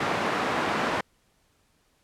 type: band-pass noise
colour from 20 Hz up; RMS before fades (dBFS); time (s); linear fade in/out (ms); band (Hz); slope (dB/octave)
white; -27; 0-1.01; 5; 140 to 1400; 12
effects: pink hiss -67 dBFS RMS until 2.03 s + low-pass 12000 Hz 12 dB/octave